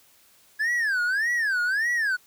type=tone with vibrato; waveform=triangle; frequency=1668 Hz; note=G#6; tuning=7 cents sharp; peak=-20 dBFS; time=0.59-2.17 s; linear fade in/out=20 ms; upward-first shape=sine; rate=1.7 Hz; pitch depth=260 cents each way; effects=white hiss -58 dBFS RMS until 2.26 s